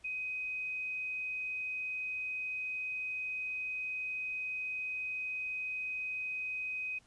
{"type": "tone", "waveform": "sine", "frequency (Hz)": 2514, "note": "D#7", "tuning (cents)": 17, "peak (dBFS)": -35, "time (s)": [0.04, 6.99], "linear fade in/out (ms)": 10, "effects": ["pink hiss -66 dBFS RMS until 7.06 s", "resampled to 22050 Hz"]}